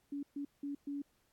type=tone bursts at uneven times; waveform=sine; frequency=284.1 Hz; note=C#4; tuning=43 cents sharp; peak=-37 dBFS; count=4; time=0.12-0.23 / 0.36-0.45 / 0.63-0.75 / 0.87-1.02 s; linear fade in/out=5 ms; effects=pink hiss -75 dBFS RMS until 1.32 s + AAC 64 kbps